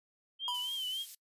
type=tone with vibrato; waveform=sine; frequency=3103 Hz; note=G7; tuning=18 cents flat; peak=-34 dBFS; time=0.39-1.06 s; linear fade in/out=50 ms; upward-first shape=triangle; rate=3.6 Hz; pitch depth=87 cents each way
type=tone with exponential decay; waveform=square; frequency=979 Hz; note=B5; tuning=15 cents flat; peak=-34 dBFS; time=0.48-0.81 s; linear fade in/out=1 ms; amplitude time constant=71 ms
type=high-pass noise; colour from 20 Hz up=white; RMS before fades=-48 dBFS; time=0.54-1.15 s; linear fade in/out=5 ms; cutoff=3700 Hz; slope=12 dB/octave
effects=noise-tail reverb RT60 0.1 s tail -24 dB re dry + resampled to 32000 Hz